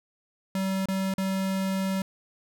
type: tone with dropouts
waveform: square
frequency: 191.6 Hz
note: G3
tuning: 39 cents flat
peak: -26 dBFS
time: 0.55-2.02 s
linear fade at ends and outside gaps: 2 ms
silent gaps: 0.857-0.885 / 1.139-1.181 s
effects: none